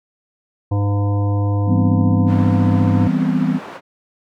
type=harmonic tone; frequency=101.4 Hz; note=G#2; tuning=41 cents flat; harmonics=1 / 3 / 5 / 7 / 9 / 10; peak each=-15 / -25 / -29 / -32 / -34 / -35 dBFS; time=0.71-3.08 s; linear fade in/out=10 ms
type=chord; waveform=sine; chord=C major seventh; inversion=first; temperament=equal; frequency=164.81 / 196 / 246.9 / 261.6 Hz; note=E3 / G3 / B3 / C4; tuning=0 / 0 / 0 / 0 cents; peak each=-20 dBFS; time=1.66-3.6 s; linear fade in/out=50 ms
type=band-pass noise; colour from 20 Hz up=white; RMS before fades=-34 dBFS; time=2.26-3.81 s; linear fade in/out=50 ms; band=190 to 1200 Hz; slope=12 dB/octave
effects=none

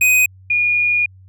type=tone pair in turn; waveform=square / sine; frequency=2500 / 2437 Hz; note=D#7 / D#7; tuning=+8 / -37 cents; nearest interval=unison; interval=45 cents; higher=first; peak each=-11 / -13 dBFS; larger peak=first; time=0.01-0.26 / 0.5-1.06 s; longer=second; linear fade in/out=5 ms; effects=added 94 Hz sine -41 dBFS peak until 1.28 s

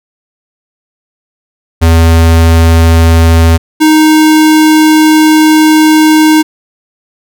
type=tone pair in turn; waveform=square; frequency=82.41 / 311.1 Hz; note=E2 / D#4; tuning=0 / 0 cents; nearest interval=octave + major seventh; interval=2300 cents; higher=second; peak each=-3 dBFS; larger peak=neither; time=1.81-3.58 / 3.8-6.43 s; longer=second; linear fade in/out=20 ms; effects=none

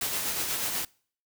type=noise with tremolo; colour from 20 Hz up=white; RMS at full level=-29 dBFS; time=0.01-0.85 s; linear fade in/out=5 ms; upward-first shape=sine; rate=8.2 Hz; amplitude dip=35%; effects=noise-tail reverb RT60 0.5 s tail -25 dB re dry

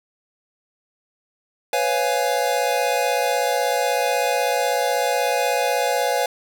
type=chord; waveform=square; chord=C# dominant seventh; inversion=third; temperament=equal with one note detuned; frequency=498.2 / 554.4 / 698.5 / 830.6 Hz; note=B4 / C#5 / E#5 / G#5; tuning=+15 / 0 / 0 / 0 cents; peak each=-25 dBFS; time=1.73-6.26 s; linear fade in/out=2 ms; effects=none

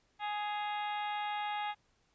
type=harmonic tone with a mistuned harmonic; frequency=416.5 Hz; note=G#4; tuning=5 cents sharp; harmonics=2 / 3 / 4 / 5 / 6 / 7 / 8 / 9; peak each=-35 / -45 / -46 / -45 / -50 / -51 / -49 / -52 dBFS; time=0.19-1.75 s; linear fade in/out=50 ms; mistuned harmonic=7; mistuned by=-63 cents; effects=pink hiss -73 dBFS RMS until 2.14 s + resampled to 16000 Hz

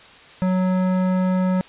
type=tone with hard clipping; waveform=triangle; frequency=185 Hz; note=F#3; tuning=in tune; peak=-19 dBFS; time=0.42-1.61 s; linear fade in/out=0 ms; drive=18 dB; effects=white hiss -45 dBFS RMS until 1.68 s + resampled to 8000 Hz

